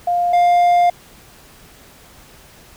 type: tone pair in turn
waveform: sine / triangle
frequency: 703 / 703 Hz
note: F5 / F5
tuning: +11 / +11 cents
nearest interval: unison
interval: 0 cents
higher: neither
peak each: -14 / -8 dBFS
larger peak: second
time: 0.07-0.33 / 0.33-0.9 s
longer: second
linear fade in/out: 5 ms
effects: pink hiss -45 dBFS RMS until 2.76 s